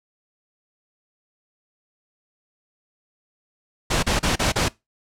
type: noise bursts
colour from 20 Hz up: pink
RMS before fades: -20 dBFS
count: 5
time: 3.9-4.686 s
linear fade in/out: 10 ms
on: 130 ms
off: 34 ms
effects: noise-tail reverb RT60 0.2 s tail -21 dB re dry + low-pass 8000 Hz 12 dB/octave